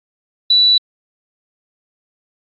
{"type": "tone", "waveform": "sine", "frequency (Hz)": 3951, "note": "B7", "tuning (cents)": 0, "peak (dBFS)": -8, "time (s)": [0.5, 0.78], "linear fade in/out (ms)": 5, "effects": ["AAC 64 kbps"]}